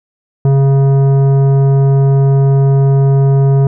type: tone with tanh clipping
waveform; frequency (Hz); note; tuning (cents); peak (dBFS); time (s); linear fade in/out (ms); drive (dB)
triangle; 137.2; C#3; -17; -8; 0.45-3.67; 2; 16
effects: none